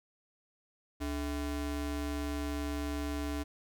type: ring-modulated tone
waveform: square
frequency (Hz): 180.4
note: F#3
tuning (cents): -44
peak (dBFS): -31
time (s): 1-3.44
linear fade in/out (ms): 20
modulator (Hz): 111
effects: none